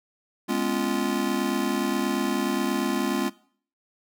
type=chord; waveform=square; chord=C# dominant seventh; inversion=second; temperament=just; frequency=207.9 / 249.5 / 277.2 / 346.5 Hz; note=G#3 / B3 / C#4 / E#4; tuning=+2 / +18 / 0 / -14 cents; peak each=-30 dBFS; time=0.48-3.3 s; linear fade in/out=20 ms; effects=noise-tail reverb RT60 0.5 s tail -20 dB re dry